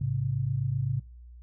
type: tone pair together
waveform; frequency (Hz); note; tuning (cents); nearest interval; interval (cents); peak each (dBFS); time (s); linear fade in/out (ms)
sine; 107.15 / 135; A2 / C#3; -45 / -45; major third; 400; -30 / -27; 0.01-1; 5
effects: noise-tail reverb RT60 0.3 s tail -22 dB re dry + added 60 Hz sine -45 dBFS peak until 1.42 s